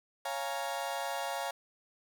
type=chord; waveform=35% pulse; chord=Bb minor seventh; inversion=first; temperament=equal; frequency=554.4 / 698.5 / 830.6 / 932.3 Hz; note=Db5 / F5 / Ab5 / Bb5; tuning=0 / 0 / 0 / 0 cents; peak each=-38 / -37 / -38 / -39 dBFS; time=0.25-1.51 s; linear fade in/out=5 ms; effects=none